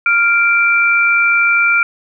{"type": "tone pair together", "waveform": "sine", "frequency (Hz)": [1396.9, 2349], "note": ["F6", "D7"], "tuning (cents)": [0, 0], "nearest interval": "major sixth", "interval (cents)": 900, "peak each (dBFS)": -12, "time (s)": [0.06, 1.83], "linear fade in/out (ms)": 2, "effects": []}